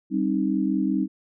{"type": "chord", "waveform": "sine", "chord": "C minor", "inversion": "second", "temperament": "equal with one note detuned", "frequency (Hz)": [196, 266, 311.1], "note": ["G3", "C4", "Eb4"], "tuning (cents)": [0, 29, 0], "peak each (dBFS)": -25, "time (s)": [0.1, 1.08], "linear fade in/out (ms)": 50, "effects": []}